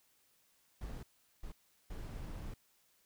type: noise bursts at uneven times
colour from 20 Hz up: brown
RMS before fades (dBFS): -44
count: 3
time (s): 0.81-1.03 / 1.43-1.52 / 1.9-2.54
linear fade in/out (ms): 5
effects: white hiss -72 dBFS RMS until 3.05 s